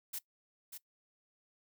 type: noise with echo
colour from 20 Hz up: blue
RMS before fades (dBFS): -40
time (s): 0.13-0.19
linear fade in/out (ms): 10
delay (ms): 590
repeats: 1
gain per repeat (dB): -7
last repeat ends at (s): 0.78
effects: noise-tail reverb RT60 0.1 s tail -19 dB re dry